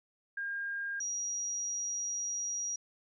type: tone pair in turn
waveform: sine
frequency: 1612 / 5745 Hz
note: G6 / F8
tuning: +48 / +48 cents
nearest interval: octave + minor seventh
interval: 2200 cents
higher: second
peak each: -34 / -33 dBFS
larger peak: second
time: 0.37-1 / 1-2.76 s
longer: second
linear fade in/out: 5 ms
effects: none